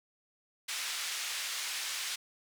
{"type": "band-pass noise", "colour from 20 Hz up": "pink", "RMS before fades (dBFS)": -37, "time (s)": [0.68, 2.16], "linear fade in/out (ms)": 10, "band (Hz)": [2100, 9000], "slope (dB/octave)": 12, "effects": []}